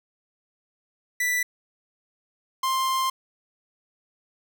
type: tone pair in turn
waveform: 45% pulse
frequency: 1975.5 / 1051.3 Hz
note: B6 / C6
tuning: 0 / +8 cents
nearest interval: major seventh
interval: 1092 cents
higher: first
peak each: -22 dBFS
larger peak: neither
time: 1.2-1.43 / 2.63-3.1 s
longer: second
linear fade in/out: 5 ms
effects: none